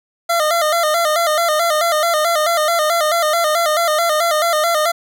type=tone with vibrato; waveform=25% pulse; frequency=645 Hz; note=E5; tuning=38 cents flat; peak=-10 dBFS; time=0.29-4.92 s; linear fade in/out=10 ms; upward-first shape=square; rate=4.6 Hz; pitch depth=94 cents each way; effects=none